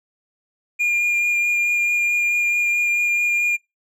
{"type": "tone with vibrato", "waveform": "triangle", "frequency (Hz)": 2414, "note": "D7", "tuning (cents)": 47, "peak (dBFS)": -15, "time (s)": [0.79, 3.57], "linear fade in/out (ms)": 20, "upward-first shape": "sine", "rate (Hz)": 4.6, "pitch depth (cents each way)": 10, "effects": ["noise-tail reverb RT60 0.2 s tail -23 dB re dry"]}